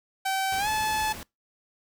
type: tone with pitch glide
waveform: sawtooth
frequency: 770 to 864.3 Hz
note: G5 to A5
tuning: -31 to -31 cents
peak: -21 dBFS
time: 0.25-1.13 s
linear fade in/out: 10 ms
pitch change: +200 cents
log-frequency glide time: 0.58-0.68 s
type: noise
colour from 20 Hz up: pink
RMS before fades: -40 dBFS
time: 0.52-1.23 s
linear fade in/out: 0 ms
effects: noise-tail reverb RT60 0.2 s tail -24 dB re dry